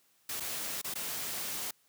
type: noise with dropouts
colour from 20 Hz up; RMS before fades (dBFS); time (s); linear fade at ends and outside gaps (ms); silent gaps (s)
white; -37; 0.29-1.71; 5; 0.4-0.404 / 0.816-0.843 / 0.94-0.954
effects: white hiss -69 dBFS RMS until 1.88 s + high-pass 80 Hz 12 dB/octave